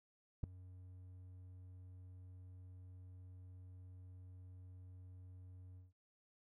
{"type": "tone with ADSR envelope", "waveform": "triangle", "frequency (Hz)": 91.7, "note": "F#2", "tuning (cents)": -15, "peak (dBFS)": -28, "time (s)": [0.43, 5.93], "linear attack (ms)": 8, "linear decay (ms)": 5, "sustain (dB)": -23, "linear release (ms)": 160, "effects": []}